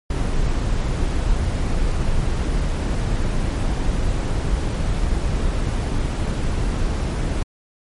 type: noise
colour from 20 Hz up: brown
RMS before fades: -20 dBFS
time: 0.1-7.43 s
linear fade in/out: 5 ms
effects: MP3 48 kbps